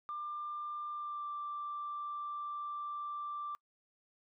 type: tone with pitch glide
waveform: sine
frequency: 1192 to 1176.3 Hz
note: D6 to D6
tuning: +25 to +2 cents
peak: -37 dBFS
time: 0.09-3.55 s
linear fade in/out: 0 ms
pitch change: -23 cents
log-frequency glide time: 0.91-1.27 s
effects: noise-tail reverb RT60 0.1 s tail -25 dB re dry + tanh soft clip ceiling -33 dBFS